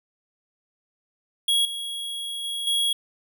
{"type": "tone with level steps", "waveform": "square", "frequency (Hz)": 3316, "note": "G#7", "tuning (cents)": -3, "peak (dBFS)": [-19, -30, -28, -21], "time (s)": [1.48, 2.93], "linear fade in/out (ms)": 5, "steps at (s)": [1.65, 2.44, 2.67], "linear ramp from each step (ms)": 2, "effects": []}